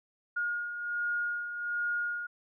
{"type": "beating tone pair", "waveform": "sine", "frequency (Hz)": [1428, 1429.3], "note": ["F6", "F6"], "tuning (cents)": [38, 40], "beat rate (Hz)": 1.3, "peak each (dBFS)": [-39, -31], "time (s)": [0.36, 2.27], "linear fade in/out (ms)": 10, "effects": []}